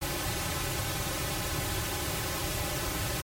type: noise with comb filter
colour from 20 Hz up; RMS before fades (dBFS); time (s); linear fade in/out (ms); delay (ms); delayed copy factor
pink; -32; 0.01-3.22; 20; 4.3; -1
effects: MP3 64 kbps